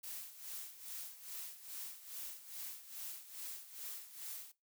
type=noise with tremolo; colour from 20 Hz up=blue; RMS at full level=-45 dBFS; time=0.03-4.52 s; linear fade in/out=10 ms; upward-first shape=sine; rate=2.4 Hz; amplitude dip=75%; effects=noise-tail reverb RT60 0.2 s tail -18 dB re dry